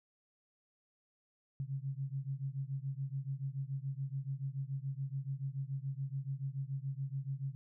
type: beating tone pair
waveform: sine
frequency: 133.3 / 140.3 Hz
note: C3 / C#3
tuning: +33 / +21 cents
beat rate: 7 Hz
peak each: -39 / -40 dBFS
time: 1.6-7.55 s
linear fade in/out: 0 ms
effects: none